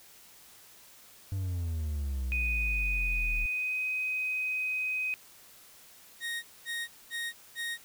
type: exponential sweep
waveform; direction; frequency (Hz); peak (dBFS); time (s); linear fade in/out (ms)
triangle; down; 98.5 to 36.71; -28; 1.32-3.46; 0
type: tone with pitch glide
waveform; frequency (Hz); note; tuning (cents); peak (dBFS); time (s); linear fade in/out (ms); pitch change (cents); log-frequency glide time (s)
sine; 2489 to 2514; D#7 to D#7; 0 to +17; -29; 2.32-5.14; 0; +17; 3.37-3.82
type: tone bursts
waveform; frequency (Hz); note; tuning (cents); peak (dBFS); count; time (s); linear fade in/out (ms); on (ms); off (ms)
30% pulse; 1864.7; A#6; 0; -30; 4; 6.2-7.78; 50; 230; 220
effects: white hiss -55 dBFS RMS until 7.84 s